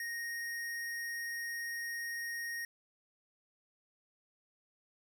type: tone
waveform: square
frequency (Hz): 1864.7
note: A#6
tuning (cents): 0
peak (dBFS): -38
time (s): 0-2.65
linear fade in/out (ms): 2
effects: none